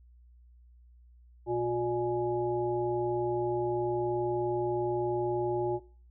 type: harmonic tone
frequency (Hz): 119.6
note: A#2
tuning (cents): +45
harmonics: 1 / 3 / 5 / 7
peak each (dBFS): -39 / -28 / -38 / -35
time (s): 1.46-5.8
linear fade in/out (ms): 50
effects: noise-tail reverb RT60 0.4 s tail -18 dB re dry + added 60 Hz sine -54 dBFS peak until 6.1 s